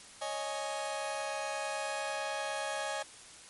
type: chord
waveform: sawtooth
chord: C# suspended second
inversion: none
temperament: just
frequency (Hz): 554.4 / 623.7 / 831.5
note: C#5 / D#5 / G#5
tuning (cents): 0 / +4 / +2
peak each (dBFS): -36 / -35 / -34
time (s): 0.21-3.03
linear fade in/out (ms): 10
effects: white hiss -52 dBFS RMS until 3.49 s + MP3 48 kbps